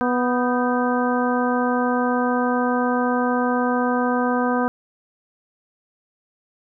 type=harmonic tone with a mistuned harmonic; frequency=246.9 Hz; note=B3; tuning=in tune; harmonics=1 / 2 / 3 / 4 / 5 / 6; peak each=-21 / -24 / -26 / -27 / -28 / -29 dBFS; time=0.01-4.68 s; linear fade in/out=0 ms; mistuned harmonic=6; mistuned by=+76 cents; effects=none